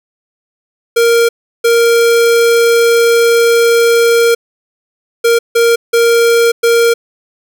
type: tone bursts at uneven times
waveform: square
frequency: 466.2 Hz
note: A#4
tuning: in tune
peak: -7 dBFS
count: 6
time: 0.96-1.29 / 1.64-4.35 / 5.24-5.39 / 5.55-5.76 / 5.93-6.52 / 6.63-6.94 s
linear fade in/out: 10 ms
effects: none